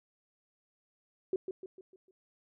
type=tone with echo; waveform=sine; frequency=376.4 Hz; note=F#4; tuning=30 cents sharp; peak=-27 dBFS; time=1.33-1.36 s; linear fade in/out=2 ms; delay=150 ms; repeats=5; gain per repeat=-7 dB; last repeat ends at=2.11 s; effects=none